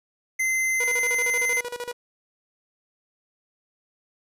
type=tone; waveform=square; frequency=2068 Hz; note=C7; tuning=21 cents flat; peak=-22 dBFS; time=0.39-1.61 s; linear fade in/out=10 ms
type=tone with tremolo; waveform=sawtooth; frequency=485.2 Hz; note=B4; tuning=31 cents flat; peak=-25 dBFS; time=0.8-1.93 s; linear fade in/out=5 ms; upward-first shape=square; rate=13 Hz; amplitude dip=80%
effects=resampled to 32000 Hz